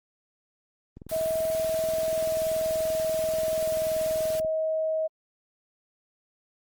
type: click train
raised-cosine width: 3 ms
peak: -29 dBFS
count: 73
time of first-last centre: 0.97-4.448 s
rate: 20.7 Hz
type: noise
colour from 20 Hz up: white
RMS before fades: -39 dBFS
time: 1.09-4.4 s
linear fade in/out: 5 ms
type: tone with pitch glide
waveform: sine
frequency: 643 to 634.1 Hz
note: E5 to D#5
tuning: -43 to +33 cents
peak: -24 dBFS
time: 1.11-5.08 s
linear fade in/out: 20 ms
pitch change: -24 cents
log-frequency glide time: 1.63-4.37 s
effects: Opus 24 kbps